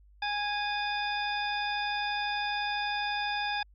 harmonic tone with a mistuned harmonic, 826 Hz, G#5, 10 cents flat, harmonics 1 / 2 / 3 / 4 / 6, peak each -32 / -35 / -37 / -38 / -40 dBFS, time 0.22-3.63 s, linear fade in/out 5 ms, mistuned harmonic 4, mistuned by +120 cents, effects added 50 Hz sine -55 dBFS peak until 3.74 s + AAC 64 kbps

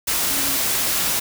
sine tone in noise, 277.2 Hz, C#4, in tune, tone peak -32 dBFS, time 0.3-0.57 s, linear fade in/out 10 ms, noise white, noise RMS -21 dBFS, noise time 0.07-1.2 s, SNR -14 dB, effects none

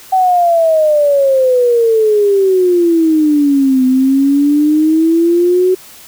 sine exponential two-way sweep, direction down then up, 763 to 255.1 to 373.7 Hz, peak -7 dBFS, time 0.12-5.75 s, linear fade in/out 10 ms, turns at 3.85 s, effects white hiss -37 dBFS RMS until 6.07 s

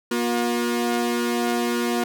sawtooth tone pair together, 238.6 / 358.8 Hz, A#3 / F4, +41 / +47 cents, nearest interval perfect fifth, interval 706 cents, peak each -19 / -21 dBFS, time 0.11-2.04 s, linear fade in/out 5 ms, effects none

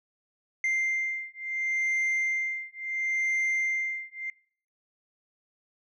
sine beating tone pair, 2093 / 2093.72 Hz, C7 / C7, 0 / +1 cents, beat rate 0.72 Hz, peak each -27 dBFS, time 0.64-4.3 s, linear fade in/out 2 ms, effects noise-tail reverb RT60 0.5 s tail -24 dB re dry + tanh soft clip ceiling -23 dBFS

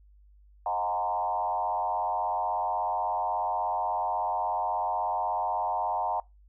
sine tone with frequency modulation, 824 Hz, G#5, 14 cents flat, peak -26 dBFS, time 0.66-6.2 s, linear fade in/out 2 ms, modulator 96.4 Hz, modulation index 1.7, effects noise-tail reverb RT60 0.2 s tail -23 dB re dry + added 50 Hz sine -54 dBFS peak until 6.48 s

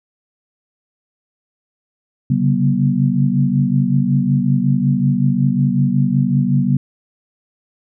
sine tone cluster, 135.5 / 140.9 / 189.5 / 239.4 Hz, C#3 / C#3 / F#3 / A#3, -39 / +29 / +42 / +46 cents, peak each -18 dBFS, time 2.3-6.77 s, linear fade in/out 5 ms, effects none

